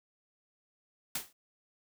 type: noise with exponential decay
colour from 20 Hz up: white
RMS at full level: -31 dBFS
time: 1.15-1.33 s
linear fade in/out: 5 ms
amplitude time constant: 38 ms
effects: none